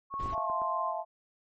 sine tone with pitch glide, 1100 to 1047.9 Hz, C#6 to C6, -14 to +2 cents, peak -32 dBFS, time 0.1-0.94 s, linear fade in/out 50 ms, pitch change -84 cents, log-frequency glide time 0.42-0.51 s
click train, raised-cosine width 1 ms, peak -30 dBFS, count 5, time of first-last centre 0.14-0.618 s, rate 8.36 Hz
brown noise, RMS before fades -39 dBFS, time 0.19-0.35 s, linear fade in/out 10 ms
sine chord, F major seventh, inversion third, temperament just, 654.8 / 698.5 / 873.1 / 1047.7 Hz, E5 / F5 / A5 / C6, -12 / 0 / -14 / +2 cents, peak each -36 / -37 / -37 / -41 dBFS, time 0.31-1.05 s, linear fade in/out 50 ms
effects MP3 32 kbps

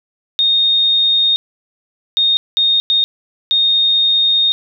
sine tone bursts at uneven times, 3695 Hz, A#7, 16 cents flat, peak -10 dBFS, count 5, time 0.39-1.36 / 2.17-2.37 / 2.57-2.8 / 2.9-3.04 / 3.51-4.52 s, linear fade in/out 0 ms, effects none

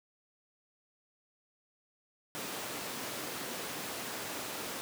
pink high-pass noise, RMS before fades -40 dBFS, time 2.35-4.81 s, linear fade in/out 0 ms, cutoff 230 Hz, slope 12 dB/octave, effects none

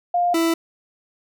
sine / 40% pulse tone pair in turn, 704 / 330.7 Hz, F5 / E4, +14 / +6 cents, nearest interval octave + minor second, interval 1308 cents, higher first, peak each -16 dBFS, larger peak neither, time 0.14-0.34 / 0.34-0.54 s, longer neither, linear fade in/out 5 ms, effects none

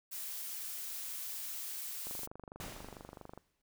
blue noise, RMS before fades -42 dBFS, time 0.11-2.27 s, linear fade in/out 20 ms
click train, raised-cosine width 1 ms, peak -33 dBFS, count 33, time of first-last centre 2.07-3.376 s, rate 24.5 Hz
pink noise with exponential decay, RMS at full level -43 dBFS, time 2.6-3.62 s, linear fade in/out 5 ms, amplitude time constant 220 ms
effects none

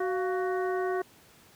harmonic tone with a mistuned harmonic, 372.9 Hz, F#4, 14 cents sharp, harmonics 1 / 2 / 3 / 4 / 5, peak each -28 / -34 / -38 / -40 / -42 dBFS, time 0-1.02 s, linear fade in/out 5 ms, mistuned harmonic 2, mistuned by -100 cents, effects pink hiss -57 dBFS RMS until 1.55 s + high-pass 80 Hz 12 dB/octave

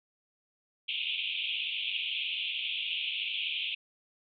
white band-pass noise, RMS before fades -34 dBFS, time 0.88-3.75 s, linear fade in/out 10 ms, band 2400 to 3500 Hz, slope 96 dB/octave, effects none

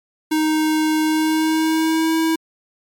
square tone with pitch glide, 311.5 to 323.4 Hz, D#4 to E4, +2 to -33 cents, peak -16 dBFS, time 0.31-2.36 s, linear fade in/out 10 ms, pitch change +65 cents, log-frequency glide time 1.03-2.17 s, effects MP3 96 kbps

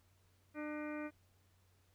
harmonic tone with a mistuned harmonic, 300 Hz, D4, 37 cents sharp, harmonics 1 / 2 / 3 / 4 / 5 / 6 / 7 / 8, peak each -42 / -47 / -56 / -53 / -52 / -55 / -58 / -54 dBFS, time 0.54-1.11 s, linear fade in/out 50 ms, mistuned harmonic 6, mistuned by +81 cents, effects added 92 Hz sine -70 dBFS peak until 1.94 s + pink hiss -75 dBFS RMS until 1.94 s

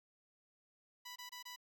10% pulse tone bursts, 987.8 Hz, B5, in tune, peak -39 dBFS, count 4, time 1.05-1.562 s, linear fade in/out 10 ms, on 110 ms, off 24 ms, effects none

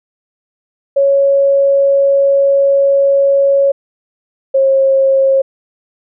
sine tone pair in turn, 554.4 / 539.2 Hz, C#5 / C#5, 0 / -48 cents, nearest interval unison, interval 48 cents, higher first, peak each -7 dBFS, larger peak neither, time 0.96-3.72 / 4.54-5.42 s, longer first, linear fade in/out 10 ms, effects none

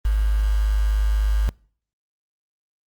sine tone with quantisation, 51.91 Hz, G#1, in tune, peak -16 dBFS, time 0.05-1.49 s, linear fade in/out 0 ms, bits 6, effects noise-tail reverb RT60 0.5 s tail -26 dB re dry + Opus 24 kbps

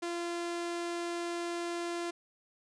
sawtooth tone, 343.9 Hz, F4, 27 cents flat, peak -30 dBFS, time 0.02-2.11 s, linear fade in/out 10 ms, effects resampled to 22050 Hz

